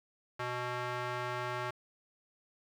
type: tone with band-pass filter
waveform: square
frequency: 123.47 Hz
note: B2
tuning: in tune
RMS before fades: -37 dBFS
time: 0.39-1.71 s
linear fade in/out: 10 ms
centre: 1300 Hz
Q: 1
effects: 10-bit